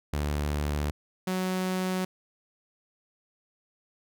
sawtooth tone pair in turn, 73.6 / 185.46 Hz, D2 / F#3, +4 / +4 cents, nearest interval octave + major third, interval 1600 cents, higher second, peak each -23 dBFS, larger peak neither, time 0.13-0.91 / 1.27-2.05 s, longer neither, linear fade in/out 5 ms, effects none

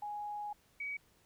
sine tone pair in turn, 830.6 / 2267 Hz, G#5 / C#7, 0 / +38 cents, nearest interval octave + perfect fourth, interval 1738 cents, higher second, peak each -38 / -37 dBFS, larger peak second, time 0.02-0.53 / 0.8-0.97 s, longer first, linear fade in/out 5 ms, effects pink hiss -69 dBFS RMS until 1.25 s

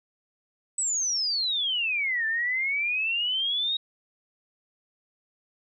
sine exponential two-way sweep, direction down then up, 8100 to 1760 to 3802 Hz, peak -24 dBFS, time 0.78-3.77 s, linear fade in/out 5 ms, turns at 2.26 s, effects none

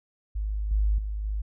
sine tone with level steps, 51.91 Hz, G#1, in tune, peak -26 / -20 / -28 / -26 dBFS, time 0.35-1.42 s, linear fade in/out 10 ms, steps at 0.71 / 0.98 / 1.24 s, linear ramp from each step 5 ms, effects none

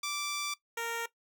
10% pulse tone pair in turn, 1170 / 463.5 Hz, D6 / A#4, -7 / -10 cents, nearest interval octave + major third, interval 1603 cents, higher first, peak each -25 dBFS, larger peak neither, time 0.03-0.54 / 0.77-1.06 s, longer first, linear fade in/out 5 ms, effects noise-tail reverb RT60 0.1 s tail -17 dB re dry

